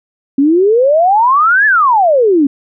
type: exponential two-way sweep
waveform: sine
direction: up then down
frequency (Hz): 267 to 1760 to 267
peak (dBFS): -6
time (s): 0.38-2.47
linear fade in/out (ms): 5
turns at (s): 1.66
effects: none